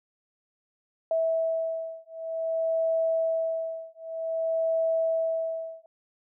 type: beating tone pair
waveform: sine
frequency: 652 / 652.53 Hz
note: E5 / E5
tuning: -19 / -18 cents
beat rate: 0.53 Hz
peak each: -28 dBFS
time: 1.11-5.86 s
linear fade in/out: 2 ms
effects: none